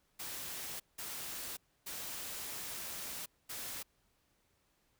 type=noise bursts at uneven times; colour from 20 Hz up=white; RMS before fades=-43 dBFS; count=4; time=0.19-0.8 / 0.98-1.57 / 1.86-3.26 / 3.49-3.83 s; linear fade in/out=10 ms; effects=pink hiss -75 dBFS RMS until 4.99 s